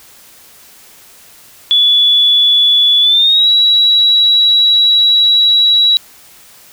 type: tone with pitch glide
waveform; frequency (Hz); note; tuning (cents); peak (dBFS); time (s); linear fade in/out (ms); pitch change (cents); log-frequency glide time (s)
sine; 3431 to 3896; A7 to B7; -44 to -24; -6; 1.71-5.97; 0; +220; 3.01-3.48
effects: white hiss -41 dBFS RMS until 6.72 s